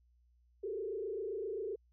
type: tone with frequency modulation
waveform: sine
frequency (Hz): 415.3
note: G#4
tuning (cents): 0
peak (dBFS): -36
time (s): 0.63-1.76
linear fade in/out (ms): 10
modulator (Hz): 27.6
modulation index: 1.6
effects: added 60 Hz sine -66 dBFS peak until 1.92 s